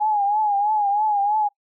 sine tone with vibrato, 830.6 Hz, G#5, in tune, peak -17 dBFS, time 0-1.49 s, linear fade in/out 20 ms, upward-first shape triangle, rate 3.1 Hz, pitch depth 87 cents each way, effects noise-tail reverb RT60 0.1 s tail -22 dB re dry

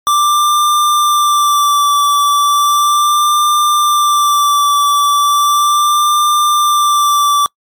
square tone with vibrato, 1174.7 Hz, D6, in tune, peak -9 dBFS, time 0.07-7.46 s, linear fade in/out 0 ms, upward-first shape sine, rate 0.36 Hz, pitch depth 25 cents each way, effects noise-tail reverb RT60 0.1 s tail -26 dB re dry + MP3 96 kbps

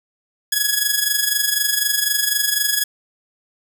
5% pulse tone with amplitude modulation, 1678 Hz, G#6, 17 cents sharp, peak -3 dBFS, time 0.52-2.84 s, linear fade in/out 5 ms, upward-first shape sine, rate 24 Hz, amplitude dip 65%, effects none

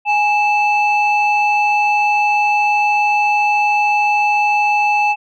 sine tone pair together, 830.6 / 2637 Hz, G#5 / E7, 0 / 0 cents, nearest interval octave + minor sixth, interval 2000 cents, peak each -12 / -15 dBFS, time 0.05-5.16 s, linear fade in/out 50 ms, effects tanh soft clip ceiling -7 dBFS

